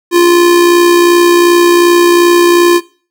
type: tone with amplitude modulation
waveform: square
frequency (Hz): 347.8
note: F4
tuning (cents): -7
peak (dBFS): -3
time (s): 0.11-2.81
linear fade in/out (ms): 50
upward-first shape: sine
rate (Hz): 62.7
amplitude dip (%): 35
effects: noise-tail reverb RT60 0.4 s tail -20 dB re dry